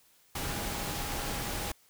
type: tone in noise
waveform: sine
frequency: 818 Hz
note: G#5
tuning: 26 cents flat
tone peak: -45 dBFS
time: 0.35-1.72 s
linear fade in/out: 5 ms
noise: pink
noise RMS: -35 dBFS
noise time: 0.35-1.72 s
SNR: -13 dB
effects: white hiss -64 dBFS RMS until 1.89 s